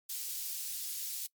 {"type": "high-pass noise", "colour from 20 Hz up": "white", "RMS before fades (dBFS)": -39, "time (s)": [0.09, 1.27], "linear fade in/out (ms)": 10, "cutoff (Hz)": 4300, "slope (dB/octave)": 12, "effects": ["noise-tail reverb RT60 0.1 s tail -22 dB re dry", "Opus 48 kbps"]}